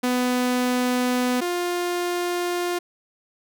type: tone pair in turn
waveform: sawtooth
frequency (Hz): 249.2 / 352.4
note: B3 / F4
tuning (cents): +16 / +16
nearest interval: tritone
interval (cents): 600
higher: second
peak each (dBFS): -16 / -19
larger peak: first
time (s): 0.03-1.41 / 1.41-2.79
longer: neither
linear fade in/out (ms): 10
effects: none